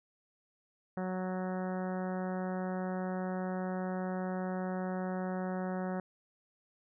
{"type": "harmonic tone", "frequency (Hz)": 185, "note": "F#3", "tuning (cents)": 0, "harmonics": [1, 2, 3, 4, 5, 6, 7, 8, 9, 10], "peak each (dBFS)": [-35, -42, -41, -43, -49, -52, -51, -51, -54, -55], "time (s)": [0.97, 6], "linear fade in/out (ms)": 2, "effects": []}